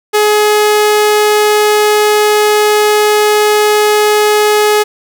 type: tone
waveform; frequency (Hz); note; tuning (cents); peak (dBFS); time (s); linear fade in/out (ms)
sawtooth; 421.4; G#4; +25; -3; 0.13-4.84; 20
effects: none